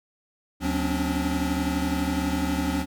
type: tone cluster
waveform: square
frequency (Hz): 74.7 / 180.8 / 259.3 / 278.9 / 290.9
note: D2 / F#3 / C4 / C#4 / D4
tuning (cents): +30 / -40 / -15 / +11 / -16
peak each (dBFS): -31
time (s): 0.6-2.86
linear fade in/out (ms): 50
effects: none